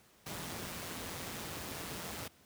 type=noise with amplitude modulation; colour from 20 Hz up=pink; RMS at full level=-40 dBFS; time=0.26-2.28 s; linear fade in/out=5 ms; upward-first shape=sine; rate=169 Hz; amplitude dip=45%; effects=pink hiss -64 dBFS RMS until 2.45 s + high-pass 80 Hz 12 dB/octave